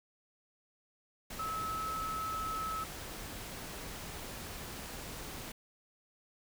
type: tone in noise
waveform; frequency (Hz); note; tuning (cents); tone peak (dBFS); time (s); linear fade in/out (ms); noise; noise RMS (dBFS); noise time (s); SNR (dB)
sine; 1296; E6; -30; -35; 1.39-2.84; 5; pink; -44; 1.3-5.52; +6
effects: none